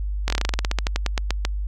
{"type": "slowing click train", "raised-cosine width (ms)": 0.2, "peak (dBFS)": -5, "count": 19, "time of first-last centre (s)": [0.28, 1.451], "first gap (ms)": 21, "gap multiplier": 1.12, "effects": ["added 50 Hz sine -23 dBFS peak until 1.67 s"]}